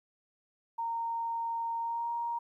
sine tone with pitch glide, 923 to 938 Hz, A#5 to A#5, -17 to +11 cents, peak -31 dBFS, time 0.78-2.39 s, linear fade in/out 10 ms, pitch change +28 cents, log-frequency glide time 1.79-2.11 s, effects 12-bit

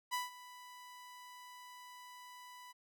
sawtooth tone with ADSR envelope, 991 Hz, B5, 6 cents sharp, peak -30 dBFS, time 0.11-2.73 s, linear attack 28 ms, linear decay 160 ms, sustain -18 dB, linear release 21 ms, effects none

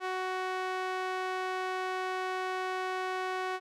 sawtooth tone with band-pass filter, 372.1 Hz, F#4, 10 cents sharp, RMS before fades -34 dBFS, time 0-3.6 s, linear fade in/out 50 ms, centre 1200 Hz, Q 0.77, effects none

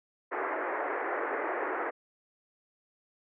pink band-pass noise, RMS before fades -33 dBFS, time 0.31-1.91 s, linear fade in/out 20 ms, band 330 to 2000 Hz, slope 48 dB/octave, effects none

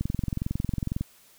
click train, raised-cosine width 5 ms, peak -15 dBFS, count 23, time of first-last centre 0.01-1.01 s, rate 22 Hz, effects white hiss -57 dBFS RMS until 1.38 s

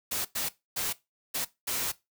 white noise bursts at uneven times, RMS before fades -31 dBFS, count 5, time 0.11-0.25 / 0.35-0.49 / 0.76-0.93 / 1.34-1.45 / 1.67-1.92 s, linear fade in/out 10 ms, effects noise-tail reverb RT60 0.2 s tail -18 dB re dry

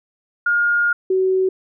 sine tone pair in turn, 1421 / 376.4 Hz, F6 / F#4, +30 / +30 cents, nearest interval octave + major seventh, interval 2300 cents, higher first, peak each -14 dBFS, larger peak neither, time 0.46-0.93 / 1.1-1.49 s, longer first, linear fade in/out 5 ms, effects none

